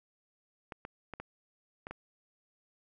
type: clicks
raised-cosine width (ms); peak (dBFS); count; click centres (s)
0.5; -26; 6; 0.722 / 0.851 / 1.137 / 1.2 / 1.869 / 1.91
effects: none